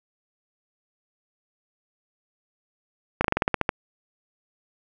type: slowing click train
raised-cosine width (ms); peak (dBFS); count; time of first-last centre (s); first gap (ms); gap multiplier
0.5; -5; 10; 3.21-3.692; 34; 1.11
effects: none